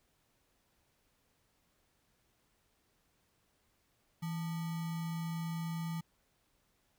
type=tone with sample-and-hold; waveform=sine; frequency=164.81 Hz; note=E3; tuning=in tune; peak=-35 dBFS; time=4.22-6.01 s; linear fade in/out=10 ms; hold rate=1050 Hz; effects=pink hiss -75 dBFS RMS until 6.98 s